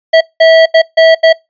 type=tone bursts at uneven times; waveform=square; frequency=650 Hz; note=E5; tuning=24 cents flat; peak=-3 dBFS; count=5; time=0.13-0.21 / 0.4-0.66 / 0.74-0.82 / 0.97-1.15 / 1.23-1.33 s; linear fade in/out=10 ms; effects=noise-tail reverb RT60 0.2 s tail -24 dB re dry + resampled to 11025 Hz